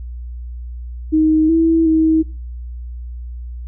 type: tone with pitch steps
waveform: sine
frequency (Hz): 312.7 / 327 / 318.4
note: D#4 / E4 / D#4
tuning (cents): +9 / -14 / +40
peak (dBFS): -10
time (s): 1.12-2.23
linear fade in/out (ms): 20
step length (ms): 370
effects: noise-tail reverb RT60 0.4 s tail -23 dB re dry + added 60 Hz sine -26 dBFS peak until 3.67 s